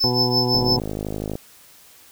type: tone with tremolo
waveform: triangle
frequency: 5260 Hz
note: E8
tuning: 5 cents flat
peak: -14 dBFS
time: 0-0.77 s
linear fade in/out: 10 ms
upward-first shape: triangle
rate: 5.9 Hz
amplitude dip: 95%
type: harmonic tone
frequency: 123.3 Hz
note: B2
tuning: 2 cents flat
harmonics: 1 / 2 / 3 / 4 / 6 / 7 / 8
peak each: -24 / -25 / -25 / -29 / -32 / -30 / -34 dBFS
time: 0.04-0.79 s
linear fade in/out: 0 ms
type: click train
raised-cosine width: 2 ms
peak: -14 dBFS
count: 43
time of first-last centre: 0.55-1.355 s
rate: 52.2 Hz
effects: white hiss -49 dBFS RMS until 2.11 s